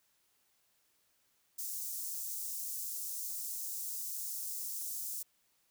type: high-pass noise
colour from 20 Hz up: white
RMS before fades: -40 dBFS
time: 1.58-5.23 s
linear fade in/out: 10 ms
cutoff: 6000 Hz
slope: 24 dB/octave
effects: white hiss -74 dBFS RMS until 5.7 s